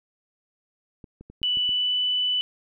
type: clicks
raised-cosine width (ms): 3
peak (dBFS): -30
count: 6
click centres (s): 1.042 / 1.21 / 1.3 / 1.417 / 1.572 / 1.692
type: tone with pitch glide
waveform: sine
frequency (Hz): 2969 to 2986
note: F#7 to F#7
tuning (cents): +5 to +15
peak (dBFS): -21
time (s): 1.43-2.41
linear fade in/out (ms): 0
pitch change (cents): +10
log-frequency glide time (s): 1.61-1.99
effects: none